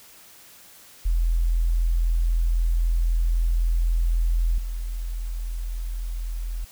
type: tone with level steps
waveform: sine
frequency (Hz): 41.91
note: E1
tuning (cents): +29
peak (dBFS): -18 / -26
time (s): 1.05-6.65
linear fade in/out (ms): 10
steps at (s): 4.58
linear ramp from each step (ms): 2
effects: white hiss -49 dBFS RMS until 6.71 s